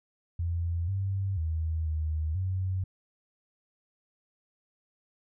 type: tone with pitch steps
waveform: sine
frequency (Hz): 85.1 / 97.1 / 80.2 / 78.1 / 93.5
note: F2 / G2 / E2 / D#2 / F#2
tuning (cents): -44 / -16 / -47 / +7 / +19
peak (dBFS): -27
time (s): 0.39-2.84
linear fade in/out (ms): 5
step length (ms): 490
effects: none